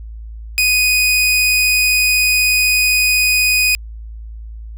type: tone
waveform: sawtooth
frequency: 2489 Hz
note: D#7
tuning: in tune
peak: -8 dBFS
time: 0.58-3.75 s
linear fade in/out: 0 ms
effects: added 55 Hz sine -28 dBFS peak until 4.77 s